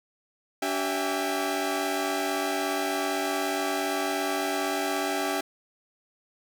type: tone cluster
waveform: sawtooth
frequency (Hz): 286.7 / 383.3 / 662 / 804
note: D4 / G4 / E5 / G5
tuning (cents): -42 / -39 / +7 / +44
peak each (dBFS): -28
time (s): 0.62-5.41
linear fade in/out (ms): 5
effects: none